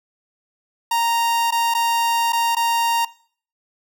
45% pulse tone with dropouts, 930 Hz, A#5, 4 cents flat, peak -17 dBFS, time 0.91-3.05 s, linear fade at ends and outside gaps 5 ms, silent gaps 1.508-1.522 / 1.74-1.748 / 2.323-2.33 / 2.551-2.566 s, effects noise-tail reverb RT60 0.5 s tail -20 dB re dry

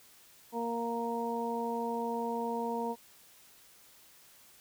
harmonic tone, 233.1 Hz, A#3, in tune, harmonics 1 / 2 / 3 / 4, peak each -37 / -36 / -41 / -36 dBFS, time 0.52-2.96 s, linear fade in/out 50 ms, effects white hiss -59 dBFS RMS until 4.6 s

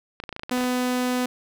clicks, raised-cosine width 0.3 ms, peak -17 dBFS, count 11, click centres 0.201 / 0.238 / 0.292 / 0.327 / 0.364 / 0.395 / 0.434 / 0.495 / 0.577 / 0.609 / 0.64 s
sawtooth tone, 250 Hz, B3, 21 cents sharp, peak -18 dBFS, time 0.51-1.26 s, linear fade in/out 5 ms
effects none

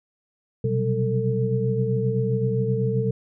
sine tone cluster, 124.7 / 132.4 / 184.3 / 195.4 / 447 Hz, B2 / C3 / F#3 / G3 / A4, +17 / +21 / -7 / -5 / +27 cents, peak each -23 / -31 / -32 / -29 / -25 dBFS, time 0.64-3.11 s, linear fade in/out 5 ms, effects none

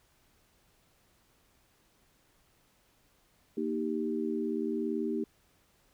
sine chord, Eb major, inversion second, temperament equal, 233.1 / 311.1 / 392 Hz, Bb3 / Eb4 / G4, 0 / 0 / 0 cents, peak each -34 dBFS, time 3.57-5.24 s, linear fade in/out 5 ms, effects pink hiss -68 dBFS RMS until 5.93 s

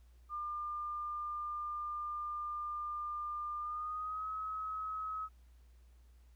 sine tone with pitch glide, 1200 to 1278.7 Hz, D6 to D#6, +37 to +47 cents, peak -37 dBFS, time 0.29-5.29 s, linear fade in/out 50 ms, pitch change +110 cents, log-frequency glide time 3.6-4.28 s, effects added 60 Hz sine -58 dBFS peak until 6.35 s + pink hiss -75 dBFS RMS until 6.35 s

